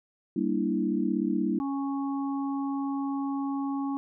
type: chord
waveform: sine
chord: E half-diminished seventh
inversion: first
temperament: equal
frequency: 196 / 233.1 / 293.7 / 329.6 Hz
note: G3 / Bb3 / D4 / E4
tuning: 0 / 0 / 0 / 0 cents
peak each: -30 dBFS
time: 0.36-1.59 s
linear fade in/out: 5 ms
type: harmonic tone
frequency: 276.3 Hz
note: C#4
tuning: 6 cents flat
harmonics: 1 / 3 / 4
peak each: -28 / -38 / -40 dBFS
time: 1.6-3.97 s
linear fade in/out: 0 ms
effects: none